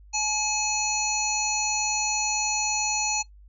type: harmonic tone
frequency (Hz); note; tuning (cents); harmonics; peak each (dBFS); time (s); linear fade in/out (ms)
851; G#5; +42; 1 / 3 / 5 / 7 / 8; -30 / -31 / -32 / -28 / -30; 0.13-3.23; 20
effects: noise-tail reverb RT60 0.1 s tail -17 dB re dry + added 50 Hz sine -47 dBFS peak until 3.48 s